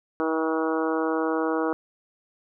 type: harmonic tone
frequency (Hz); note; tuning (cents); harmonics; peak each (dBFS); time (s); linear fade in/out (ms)
160; D#3; +49; 2 / 3 / 4 / 5 / 6 / 7 / 8 / 9; -26 / -27 / -33 / -34 / -35 / -34 / -35 / -36; 0.2-1.73; 0
effects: none